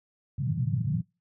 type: band-pass noise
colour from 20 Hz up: pink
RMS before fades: -28 dBFS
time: 0.38-1.02 s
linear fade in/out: 10 ms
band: 110 to 170 Hz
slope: 48 dB/octave
effects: noise-tail reverb RT60 0.3 s tail -26 dB re dry